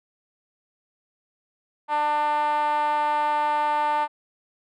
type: tone with band-pass filter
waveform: 5% pulse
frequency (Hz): 298.1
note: D4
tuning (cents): +26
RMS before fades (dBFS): -23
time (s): 1.88-4.08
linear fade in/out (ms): 50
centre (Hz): 870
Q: 5
effects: none